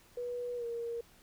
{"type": "tone with pitch glide", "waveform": "sine", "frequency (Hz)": [487.3, 468], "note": ["B4", "A#4"], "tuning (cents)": [-23, 7], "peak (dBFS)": -35, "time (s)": [0.17, 1.01], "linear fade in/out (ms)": 5, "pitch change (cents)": -70, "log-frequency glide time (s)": [0.56, 0.65], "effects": ["pink hiss -62 dBFS RMS until 1.22 s"]}